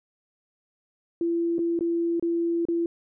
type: tone with dropouts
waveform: sine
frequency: 338.1 Hz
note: E4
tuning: 44 cents sharp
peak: -22 dBFS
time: 1.21-2.86 s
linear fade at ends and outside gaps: 2 ms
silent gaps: 1.583-1.59 / 1.791-1.808 / 2.197-2.225 / 2.653-2.685 s
effects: none